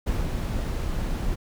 brown noise with ADSR envelope, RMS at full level -24 dBFS, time 0.06-1.36 s, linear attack 17 ms, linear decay 160 ms, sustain -3 dB, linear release 23 ms, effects none

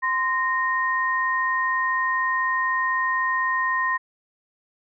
sine tone pair together, 1038 / 1853.9 Hz, C6 / A#6, -14 / -10 cents, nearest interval minor seventh, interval 1004 cents, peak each -23 dBFS, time 0.02-3.98 s, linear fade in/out 20 ms, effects none

